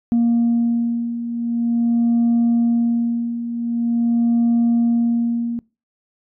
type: beating tone pair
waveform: sine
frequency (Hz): 234.2 / 234.65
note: A#3 / A#3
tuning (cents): +8 / +12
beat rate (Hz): 0.45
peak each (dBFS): -20 / -15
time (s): 0.12-5.59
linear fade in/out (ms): 0
effects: noise-tail reverb RT60 0.3 s tail -24 dB re dry + tanh soft clip ceiling -11 dBFS